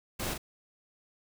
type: noise with echo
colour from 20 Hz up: pink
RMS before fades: -35 dBFS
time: 0.19-0.34 s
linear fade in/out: 10 ms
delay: 40 ms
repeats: 1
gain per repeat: -4 dB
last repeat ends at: 0.38 s
effects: none